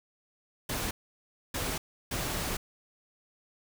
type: noise bursts at uneven times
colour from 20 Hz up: pink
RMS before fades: -33 dBFS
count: 3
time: 0.69-0.91 / 1.54-1.78 / 2.11-2.57 s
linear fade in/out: 5 ms
effects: none